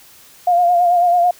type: tone with vibrato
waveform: sine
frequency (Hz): 703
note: F5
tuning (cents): +11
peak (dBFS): -10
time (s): 0.47-1.31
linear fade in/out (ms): 5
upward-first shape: sine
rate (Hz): 9.1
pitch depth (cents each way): 41
effects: white hiss -45 dBFS RMS until 1.39 s